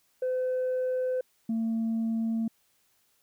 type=tone pair in turn; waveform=sine; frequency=510 / 225.8 Hz; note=C5 / A3; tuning=-44 / +45 cents; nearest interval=octave + major second; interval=1411 cents; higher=first; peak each=-24 dBFS; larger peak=neither; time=0.22-1.21 / 1.49-2.48 s; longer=neither; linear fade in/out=5 ms; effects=tanh soft clip ceiling -24 dBFS + white hiss -69 dBFS RMS until 3.22 s